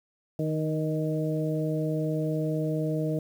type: harmonic tone with a mistuned harmonic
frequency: 155.56 Hz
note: D#3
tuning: in tune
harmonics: 1 / 2 / 3 / 4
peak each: -28 / -31 / -33 / -34 dBFS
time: 0.39-3.19 s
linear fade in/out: 2 ms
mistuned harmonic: 3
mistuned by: +17 cents
effects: 9-bit